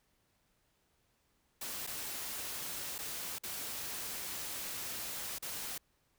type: noise with dropouts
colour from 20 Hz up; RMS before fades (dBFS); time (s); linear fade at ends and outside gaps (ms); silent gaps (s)
white; -41; 1.61-5.78; 5; 1.867-1.872 / 2.982-2.987 / 3.385-3.435 / 5.385-5.424
effects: pink hiss -75 dBFS RMS until 6.18 s